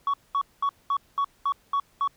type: tone bursts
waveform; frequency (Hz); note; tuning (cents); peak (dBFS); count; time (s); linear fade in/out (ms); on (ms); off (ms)
sine; 1120; C#6; +18; -19; 8; 0.07-2.076; 2; 67; 210
effects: tanh soft clip ceiling -20 dBFS + pink hiss -62 dBFS RMS until 2.16 s